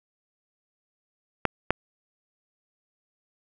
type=clicks; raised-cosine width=0.5 ms; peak=-5 dBFS; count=2; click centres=1.453 / 1.706 s; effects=none